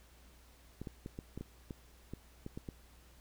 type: clicks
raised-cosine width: 3 ms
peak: -29 dBFS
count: 11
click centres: 0.816 / 0.872 / 1.061 / 1.189 / 1.376 / 1.41 / 1.708 / 2.136 / 2.464 / 2.575 / 2.688 s
effects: added 60 Hz sine -60 dBFS peak until 3.2 s + pink hiss -64 dBFS RMS until 3.2 s